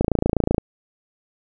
click train, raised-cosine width 2 ms, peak -4 dBFS, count 17, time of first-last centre 0.01-0.581 s, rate 28 Hz, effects none

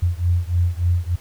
sine beating tone pair, 86 / 89.4 Hz, F2 / F2, -26 / +41 cents, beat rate 3.4 Hz, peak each -19 / -20 dBFS, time 0.02-1.16 s, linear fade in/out 10 ms, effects pink hiss -48 dBFS RMS until 1.2 s

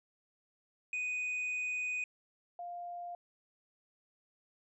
triangle / sine tone pair in turn, 2489 / 700.4 Hz, D#7 / F5, 0 / +5 cents, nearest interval octave + minor seventh, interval 2195 cents, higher first, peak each -32 / -40 dBFS, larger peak first, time 0.93-2.04 / 2.59-3.15 s, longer first, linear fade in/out 2 ms, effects resampled to 22050 Hz

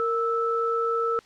sine tone pair together, 462.2 / 1315 Hz, A#4 / E6, -15 / -5 cents, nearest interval octave + tritone, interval 1810 cents, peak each -25 dBFS, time 0-1.19 s, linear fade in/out 0 ms, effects white hiss -55 dBFS RMS until 1.25 s + low-pass 5000 Hz 12 dB/octave

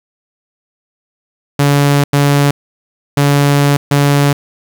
sawtooth tone bursts at uneven times, 142.7 Hz, D3, 49 cents flat, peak -4 dBFS, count 4, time 1.59-2.04 / 2.13-2.51 / 3.17-3.77 / 3.91-4.33 s, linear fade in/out 5 ms, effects 7-bit

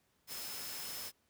sine tone in noise, 5200 Hz, E8, 24 cents flat, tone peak -48 dBFS, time 0.27-1.12 s, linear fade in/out 50 ms, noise white, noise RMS -44 dBFS, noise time 0.27-1.12 s, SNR -7 dB, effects pink hiss -75 dBFS RMS until 1.29 s + high-pass 60 Hz 12 dB/octave

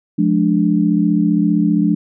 sine chord, D diminished, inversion first, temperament just, 176.2 / 211.4 / 293.7 Hz, F3 / Ab3 / D4, +16 / +31 / 0 cents, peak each -16 dBFS, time 0.18-1.95 s, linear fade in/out 10 ms, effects none

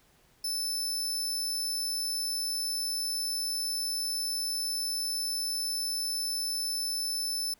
sawtooth tone, 5274 Hz, E8, in tune, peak -27 dBFS, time 0.44-7.54 s, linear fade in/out 5 ms, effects pink hiss -64 dBFS RMS until 7.59 s

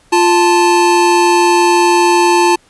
square tone pair together, 349.2 / 880 Hz, F4 / A5, 0 / 0 cents, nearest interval octave + major third, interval 1600 cents, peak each -11 dBFS, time 0.12-2.56 s, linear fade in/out 10 ms, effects pink hiss -50 dBFS RMS until 2.69 s + resampled to 24000 Hz

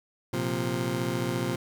20% pulse chord, Bb suspended second, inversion none, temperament just, 116.54 / 131.11 / 174.81 Hz, Bb2 / C3 / F3, 0 / +4 / +2 cents, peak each -27 / -27 / -28 dBFS, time 0.33-1.56 s, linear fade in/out 5 ms, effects none

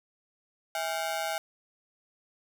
sawtooth ring-modulated tone, 733 Hz, F#5, 16 cents flat, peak -23 dBFS, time 0.75-1.38 s, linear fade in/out 0 ms, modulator 80.9 Hz, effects 9-bit

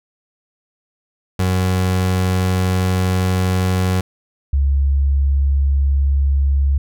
30% pulse / sine tone pair in turn, 92.5 / 69.3 Hz, F#2 / C#2, 0 / 0 cents, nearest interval perfect fourth, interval 500 cents, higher first, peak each -12 dBFS, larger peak neither, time 1.39-4.01 / 4.53-6.78 s, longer first, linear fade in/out 5 ms, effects none

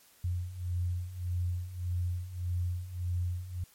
sine beating tone pair, 87.6 / 89.3 Hz, F2 / F2, +6 / +39 cents, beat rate 1.7 Hz, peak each -36 / -32 dBFS, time 0.24-3.64 s, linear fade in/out 5 ms, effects white hiss -61 dBFS RMS until 3.74 s + MP3 64 kbps

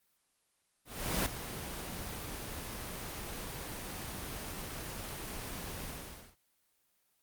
pink noise with ADSR envelope, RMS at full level -30 dBFS, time 0.85-6.36 s, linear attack 410 ms, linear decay 5 ms, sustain -11 dB, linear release 490 ms, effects white hiss -75 dBFS RMS until 7.22 s + Opus 24 kbps

